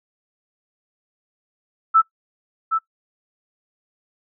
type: tone with echo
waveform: sine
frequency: 1318.5 Hz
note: E6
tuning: in tune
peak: -9 dBFS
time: 1.94-2.02 s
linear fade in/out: 20 ms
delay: 770 ms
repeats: 1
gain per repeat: -7 dB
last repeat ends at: 2.79 s
effects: noise-tail reverb RT60 0.1 s tail -18 dB re dry